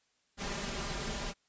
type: noise with comb filter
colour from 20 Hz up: pink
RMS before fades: -37 dBFS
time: 0.37-1.34 s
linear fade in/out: 50 ms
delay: 5 ms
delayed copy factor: +0.7
effects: white hiss -74 dBFS RMS until 1.48 s + resampled to 16000 Hz